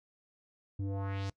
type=tone with low-pass filter sweep; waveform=square; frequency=98 Hz; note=G2; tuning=in tune; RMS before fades=-36 dBFS; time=0.79-1.3 s; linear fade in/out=5 ms; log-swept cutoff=210 to 6700 Hz; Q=1.9; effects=noise-tail reverb RT60 0.1 s tail -21 dB re dry